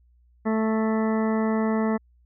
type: harmonic tone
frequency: 220 Hz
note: A3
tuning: in tune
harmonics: 1 / 2 / 3 / 4 / 5 / 6 / 8 / 9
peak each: -22 / -28 / -32 / -34 / -36 / -38 / -40 / -41 dBFS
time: 0.45-1.98 s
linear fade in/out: 20 ms
effects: added 60 Hz sine -56 dBFS peak until 2.25 s